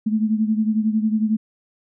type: beating tone pair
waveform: sine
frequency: 215.2 / 226.2 Hz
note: A3 / A3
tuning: -38 / +48 cents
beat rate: 11 Hz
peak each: -18 / -23 dBFS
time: 0.06-1.37 s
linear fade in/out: 10 ms
effects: none